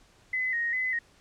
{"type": "tone with vibrato", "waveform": "sine", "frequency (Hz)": 1945, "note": "B6", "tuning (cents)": -27, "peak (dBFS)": -26, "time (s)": [0.33, 0.99], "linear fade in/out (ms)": 5, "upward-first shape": "square", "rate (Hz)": 2.5, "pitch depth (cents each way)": 68, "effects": ["pink hiss -60 dBFS RMS until 1.2 s", "low-pass 8000 Hz 12 dB/octave"]}